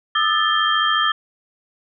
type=tone cluster; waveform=sine; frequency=1214 / 1308 / 1753 / 3181 Hz; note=D#6 / E6 / A6 / G7; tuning=-43 / -14 / -7 / +25 cents; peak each=-21 dBFS; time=0.15-1.12 s; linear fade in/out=5 ms; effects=none